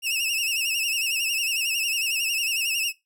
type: tone with vibrato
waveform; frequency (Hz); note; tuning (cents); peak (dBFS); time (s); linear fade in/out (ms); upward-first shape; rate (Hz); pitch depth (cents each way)
sawtooth; 2705; E7; +44; -20; 0.02-2.93; 50; sine; 11; 95
effects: noise-tail reverb RT60 0.2 s tail -21 dB re dry